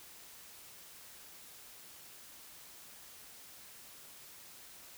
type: silence
effects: white hiss -54 dBFS RMS until 4.97 s